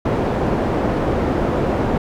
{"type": "low-pass noise", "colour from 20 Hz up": "white", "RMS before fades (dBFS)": -19, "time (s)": [0.05, 1.98], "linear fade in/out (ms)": 5, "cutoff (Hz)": 540, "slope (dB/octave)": 12, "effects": []}